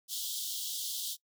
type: high-pass noise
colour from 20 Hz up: pink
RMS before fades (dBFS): -37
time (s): 0.08-1.17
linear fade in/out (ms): 50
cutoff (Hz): 3100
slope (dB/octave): 96
effects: noise-tail reverb RT60 0.1 s tail -21 dB re dry